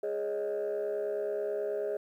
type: chord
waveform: sine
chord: Ab suspended fourth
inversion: none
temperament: just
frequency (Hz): 415.3 / 553.7 / 623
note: Ab4 / Db5 / Eb5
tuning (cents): 0 / -2 / +2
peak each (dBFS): -31 / -36 / -34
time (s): 0.03-1.97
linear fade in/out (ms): 5
effects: tanh soft clip ceiling -26 dBFS + 11-bit